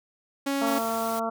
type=tone; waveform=sawtooth; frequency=277.2 Hz; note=C#4; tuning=in tune; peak=-21 dBFS; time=0.46-0.79 s; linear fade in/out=10 ms
type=harmonic tone; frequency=226.7 Hz; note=A#3; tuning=48 cents flat; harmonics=1 / 2 / 3 / 4 / 5 / 6; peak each=-33 / -35 / -29 / -35 / -34 / -35 dBFS; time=0.61-1.3 s; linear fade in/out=10 ms
type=noise; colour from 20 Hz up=white; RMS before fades=-38 dBFS; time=0.66-1.2 s; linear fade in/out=10 ms
effects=none